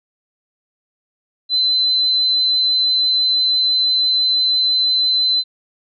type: tone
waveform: sine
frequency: 4047 Hz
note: B7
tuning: 42 cents sharp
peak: -13 dBFS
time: 1.49-5.44 s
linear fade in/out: 50 ms
effects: none

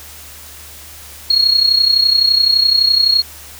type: tone with amplitude modulation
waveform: sine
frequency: 4300 Hz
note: C8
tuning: 47 cents sharp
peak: -6 dBFS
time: 1.3-3.22 s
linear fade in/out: 5 ms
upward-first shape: sine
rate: 31.8 Hz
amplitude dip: 70%
effects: added 74 Hz sine -41 dBFS peak until 3.59 s + white hiss -36 dBFS RMS until 3.59 s

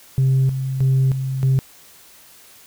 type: tone with tremolo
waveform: sine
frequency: 132.7 Hz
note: C3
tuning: 25 cents sharp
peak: -11 dBFS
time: 0.18-1.59 s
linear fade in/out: 0 ms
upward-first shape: square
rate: 1.6 Hz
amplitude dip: 65%
effects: tanh soft clip ceiling -11 dBFS + white hiss -47 dBFS RMS until 2.66 s

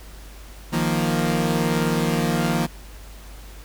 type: chord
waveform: sawtooth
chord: Eb suspended second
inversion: none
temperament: equal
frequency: 155.56 / 174.61 / 233.1 Hz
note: Eb3 / F3 / Bb3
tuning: 0 / 0 / 0 cents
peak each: -20 dBFS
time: 0.72-2.67 s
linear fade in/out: 20 ms
effects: added 50 Hz sine -39 dBFS peak until 3.64 s + pink hiss -46 dBFS RMS until 3.64 s

